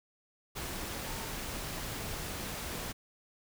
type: tone in noise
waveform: sine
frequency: 900 Hz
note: A5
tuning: 39 cents sharp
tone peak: -48 dBFS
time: 1.05-1.3 s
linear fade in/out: 20 ms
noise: pink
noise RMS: -39 dBFS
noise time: 0.55-2.93 s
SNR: -12 dB
effects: none